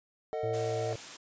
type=chord; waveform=triangle; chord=D# diminished; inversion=second; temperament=equal with one note detuned; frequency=450.5 / 622.3 / 740 Hz; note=A4 / D#5 / F#5; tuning=+41 / 0 / 0 cents; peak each=-33 / -34 / -37 dBFS; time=0.33-0.93 s; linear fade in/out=0 ms
type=harmonic tone; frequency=112.5 Hz; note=A2; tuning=39 cents sharp; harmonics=1 / 3 / 4 / 5 / 6; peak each=-36 / -45 / -41 / -43 / -49 dBFS; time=0.43-0.96 s; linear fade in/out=5 ms
type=high-pass noise; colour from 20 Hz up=white; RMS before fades=-44 dBFS; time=0.53-1.17 s; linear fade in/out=10 ms; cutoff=120 Hz; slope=12 dB/octave
effects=resampled to 16000 Hz